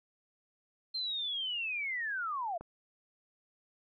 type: linear sweep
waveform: sine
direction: down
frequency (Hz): 4184 to 644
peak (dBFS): -33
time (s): 0.94-2.58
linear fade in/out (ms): 10
type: click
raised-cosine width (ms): 1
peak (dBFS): -31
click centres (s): 2.61
effects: none